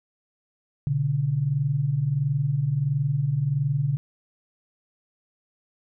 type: tone pair together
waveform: sine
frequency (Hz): 122.1 / 143.58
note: B2 / D3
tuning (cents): -19 / -39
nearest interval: minor third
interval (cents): 280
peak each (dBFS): -27 / -22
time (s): 0.87-3.97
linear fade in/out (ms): 0
effects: none